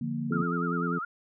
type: chord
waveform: sine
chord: Bb major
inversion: first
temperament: equal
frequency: 146.83 / 174.61 / 233.1 Hz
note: D3 / F3 / Bb3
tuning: 0 / 0 / 0 cents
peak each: -34 / -37 / -31 dBFS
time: 0.01-0.43 s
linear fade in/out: 5 ms
type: harmonic tone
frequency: 86.1 Hz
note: F2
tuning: 24 cents flat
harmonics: 2 / 3 / 4 / 5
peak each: -30 / -33 / -37 / -36 dBFS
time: 0.3-0.99 s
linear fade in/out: 10 ms
type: tone with vibrato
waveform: sine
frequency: 1318.5 Hz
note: E6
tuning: in tune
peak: -31 dBFS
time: 0.32-1.05 s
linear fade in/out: 5 ms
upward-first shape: sine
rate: 10 Hz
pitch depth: 130 cents each way
effects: none